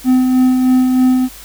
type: tone with tremolo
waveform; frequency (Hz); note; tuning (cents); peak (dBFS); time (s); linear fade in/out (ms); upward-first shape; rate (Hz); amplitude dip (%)
triangle; 255.6; C4; -40; -5; 0.04-1.29; 50; sine; 3.2; 35
effects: added 50 Hz sine -40 dBFS peak until 1.44 s + white hiss -36 dBFS RMS until 1.44 s